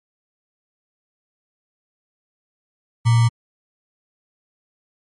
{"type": "tone with sample-and-hold", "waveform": "sine", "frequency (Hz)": 116.54, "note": "A#2", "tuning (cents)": 0, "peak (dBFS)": -11, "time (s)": [3.05, 3.29], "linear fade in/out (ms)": 20, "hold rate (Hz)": 1050, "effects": ["MP3 48 kbps"]}